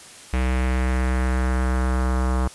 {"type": "tone with low-pass filter sweep", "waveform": "square", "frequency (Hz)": 63.7, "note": "C2", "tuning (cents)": -46, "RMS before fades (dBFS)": -21, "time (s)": [0.33, 2.48], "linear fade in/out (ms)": 5, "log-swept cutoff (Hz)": [2400, 1200], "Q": 2.2, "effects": ["white hiss -43 dBFS RMS until 2.54 s", "resampled to 24000 Hz"]}